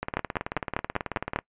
two click trains, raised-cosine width 0.5 ms, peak -9 / -14 dBFS, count 7 / 26, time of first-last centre 0.17-1.36 / 0.03-1.389 s, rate 5.04 / 18.4 Hz, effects noise-tail reverb RT60 0.1 s tail -22 dB re dry + resampled to 8000 Hz

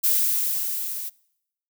violet noise with level ramp, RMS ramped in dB -19 to -32 dBFS, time 0.03-1.1 s, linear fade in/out 20 ms, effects noise-tail reverb RT60 0.8 s tail -24 dB re dry

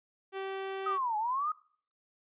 sawtooth tone, 386.5 Hz, G4, 24 cents flat, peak -31 dBFS, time 0.32-0.99 s, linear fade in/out 50 ms
sine linear two-way sweep, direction down then up, 1273 to 830.6 to 1273 Hz, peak -29 dBFS, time 0.86-1.52 s, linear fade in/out 5 ms, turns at 1.17 s
effects noise-tail reverb RT60 0.5 s tail -22 dB re dry + resampled to 8000 Hz

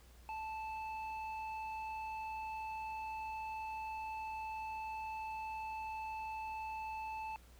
square tone with low-pass filter, 877 Hz, A5, 6 cents flat, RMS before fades -43 dBFS, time 0.29-7.36 s, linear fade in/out 0 ms, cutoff 2100 Hz, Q 2.3, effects added 60 Hz sine -58 dBFS peak until 7.59 s + pink hiss -65 dBFS RMS until 7.59 s

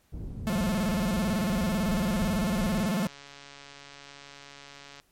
pink low-pass noise, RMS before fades -36 dBFS, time 0.12-2.91 s, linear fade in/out 20 ms, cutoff 210 Hz, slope 12 dB/octave
45% pulse tone with vibrato, 196 Hz, G3, in tune, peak -25 dBFS, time 0.47-3.07 s, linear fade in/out 0 ms, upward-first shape square, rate 18 Hz, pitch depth 190 cents each way
click train, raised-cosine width 0.2 ms, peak -29 dBFS, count 297, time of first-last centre 2.9-4.999 s, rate 141 Hz
effects pink hiss -67 dBFS RMS until 5.11 s + MP3 64 kbps

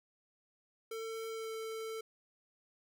square tone with pitch glide, 448.5 to 444.4 Hz, A4 to A4, +33 to +17 cents, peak -40 dBFS, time 0.91-2.01 s, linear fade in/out 5 ms, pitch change -16 cents, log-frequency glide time 1.3-1.51 s, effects none

